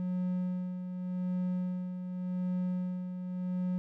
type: tone with tremolo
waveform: triangle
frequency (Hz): 181.6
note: F#3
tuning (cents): -32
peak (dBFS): -27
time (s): 0-3.78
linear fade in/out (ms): 0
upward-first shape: sine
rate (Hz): 0.87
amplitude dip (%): 55
effects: none